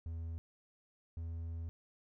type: tone pair in turn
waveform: triangle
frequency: 82.41 / 82.86 Hz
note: E2 / E2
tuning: 0 / +9 cents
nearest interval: unison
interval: 9 cents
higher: second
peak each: -37 / -37 dBFS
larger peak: neither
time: 0.06-0.38 / 1.17-1.69 s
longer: second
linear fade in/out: 0 ms
effects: none